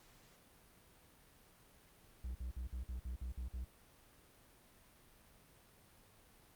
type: tone bursts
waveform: triangle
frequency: 61.8 Hz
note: B1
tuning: 2 cents sharp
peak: -38 dBFS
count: 9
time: 2.24-3.646 s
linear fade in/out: 5 ms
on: 110 ms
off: 52 ms
effects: pink hiss -65 dBFS RMS until 6.55 s + Opus 48 kbps